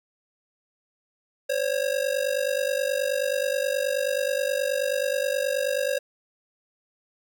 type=ring-modulated tone; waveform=square; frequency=544 Hz; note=C#5; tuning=33 cents flat; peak=-21 dBFS; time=1.49-5.99 s; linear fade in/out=10 ms; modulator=24.7 Hz; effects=none